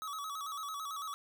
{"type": "tone with vibrato", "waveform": "square", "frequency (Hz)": 1207, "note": "D6", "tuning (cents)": 47, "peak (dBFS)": -39, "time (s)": [0.02, 1.14], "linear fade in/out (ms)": 0, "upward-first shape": "square", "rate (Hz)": 9, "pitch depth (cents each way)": 100, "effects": []}